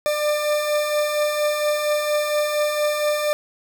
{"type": "beating tone pair", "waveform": "40% pulse", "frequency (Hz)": [593, 597.3], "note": ["D5", "D5"], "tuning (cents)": [17, 29], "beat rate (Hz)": 4.3, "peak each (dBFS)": [-27, -19], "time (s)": [0.06, 3.33], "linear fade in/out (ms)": 0, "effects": []}